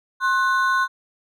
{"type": "ring-modulated tone", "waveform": "triangle", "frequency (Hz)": 1275, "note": "D#6", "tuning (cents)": 42, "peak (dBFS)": -12, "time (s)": [0.2, 0.88], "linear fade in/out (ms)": 50, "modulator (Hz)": 212, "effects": []}